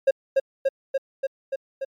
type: tone with echo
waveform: triangle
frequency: 540 Hz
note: C#5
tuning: 45 cents flat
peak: -11 dBFS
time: 0.07-0.11 s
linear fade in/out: 10 ms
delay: 290 ms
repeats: 6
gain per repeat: -2 dB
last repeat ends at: 1.85 s
effects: MP3 96 kbps